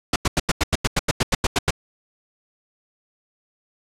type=noise bursts; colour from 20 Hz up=pink; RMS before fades=-18 dBFS; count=14; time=0.13-1.707 s; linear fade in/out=5 ms; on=30 ms; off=89 ms; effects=low-pass 8000 Hz 12 dB/octave